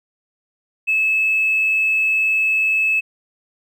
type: tone with tanh clipping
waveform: triangle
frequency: 2601 Hz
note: E7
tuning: 24 cents flat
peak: -14 dBFS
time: 0.87-3.01 s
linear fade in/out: 20 ms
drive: 1 dB
effects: none